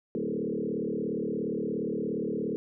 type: tone with frequency modulation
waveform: sine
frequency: 326.3 Hz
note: E4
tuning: 18 cents flat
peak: -28 dBFS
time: 0.15-2.56 s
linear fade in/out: 0 ms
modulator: 37.1 Hz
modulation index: 3.9
effects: none